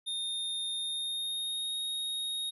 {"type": "tone with pitch glide", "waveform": "square", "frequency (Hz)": [3659, 3738], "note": ["A#7", "A#7"], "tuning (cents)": [-33, 4], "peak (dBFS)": -33, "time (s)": [0.06, 2.51], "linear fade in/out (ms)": 20, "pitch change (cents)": 37, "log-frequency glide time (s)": [0.74, 1.78], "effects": []}